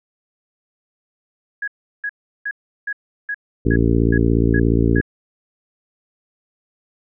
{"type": "tone bursts", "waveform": "sine", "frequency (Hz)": 1665, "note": "G#6", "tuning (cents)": 4, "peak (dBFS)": -21, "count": 9, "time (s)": [1.62, 5.013], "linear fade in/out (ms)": 5, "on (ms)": 57, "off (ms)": 360}
{"type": "harmonic tone", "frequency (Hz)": 57, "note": "A#1", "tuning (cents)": -38, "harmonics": [1, 2, 3, 4, 5, 6, 7, 8], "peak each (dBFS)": [-19, -19, -23, -22, -20, -24, -23, -28], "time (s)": [3.65, 5.01], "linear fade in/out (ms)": 10}
{"effects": []}